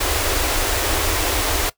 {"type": "band-stop noise", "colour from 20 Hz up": "pink", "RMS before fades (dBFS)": -20, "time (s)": [0, 1.7], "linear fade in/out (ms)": 10, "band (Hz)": [100, 280], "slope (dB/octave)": 48, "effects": ["noise-tail reverb RT60 0.1 s tail -19 dB re dry"]}